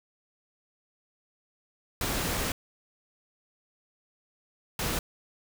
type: noise bursts at uneven times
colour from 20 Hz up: pink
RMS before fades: -30 dBFS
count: 2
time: 2.01-2.52 / 4.79-4.99 s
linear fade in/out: 2 ms
effects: none